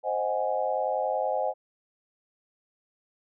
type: chord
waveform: sine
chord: Ab dominant seventh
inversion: first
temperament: equal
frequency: 523.3 / 622.3 / 740 / 830.6 Hz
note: C5 / Eb5 / Gb5 / Ab5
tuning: 0 / 0 / 0 / 0 cents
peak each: -30 / -30 / -31 / -31 dBFS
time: 0.03-1.54 s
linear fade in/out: 50 ms
effects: none